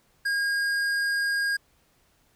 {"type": "tone with hard clipping", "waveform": "triangle", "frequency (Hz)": 1625, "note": "G#6", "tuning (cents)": -38, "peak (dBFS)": -25, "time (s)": [0.25, 1.57], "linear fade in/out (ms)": 10, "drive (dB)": 14, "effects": ["pink hiss -65 dBFS RMS until 2.35 s"]}